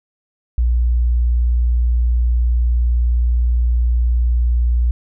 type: tone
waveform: sine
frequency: 59.7 Hz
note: A#1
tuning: 42 cents sharp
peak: -12 dBFS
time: 0.58-4.91 s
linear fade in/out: 0 ms
effects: none